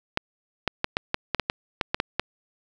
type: clicks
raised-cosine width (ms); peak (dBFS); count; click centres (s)
0.3; -6; 12; 0.174 / 0.677 / 0.844 / 0.969 / 1.144 / 1.347 / 1.397 / 1.499 / 1.812 / 1.945 / 2.001 / 2.196
effects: none